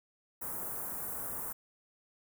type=band-stop noise; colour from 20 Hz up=white; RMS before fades=-39 dBFS; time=0.41-1.53 s; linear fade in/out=10 ms; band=1400 to 9800 Hz; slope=24 dB/octave; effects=none